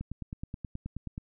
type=click train; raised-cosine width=5 ms; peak=-24 dBFS; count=12; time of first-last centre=0.01-1.179 s; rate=9.41 Hz; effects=none